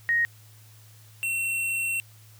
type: tone pair in turn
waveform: sine / square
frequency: 1871 / 2716 Hz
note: A#6 / F7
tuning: +6 / -49 cents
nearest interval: tritone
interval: 645 cents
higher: second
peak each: -20 / -26 dBFS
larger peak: first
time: 0.09-0.25 / 1.23-2 s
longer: second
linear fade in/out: 0 ms
effects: added 108 Hz sine -50 dBFS peak until 2.39 s + white hiss -56 dBFS RMS until 2.39 s